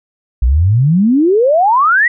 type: exponential sweep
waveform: sine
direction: up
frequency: 55.9 to 1986 Hz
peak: -7 dBFS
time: 0.42-2.08 s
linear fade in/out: 5 ms
effects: none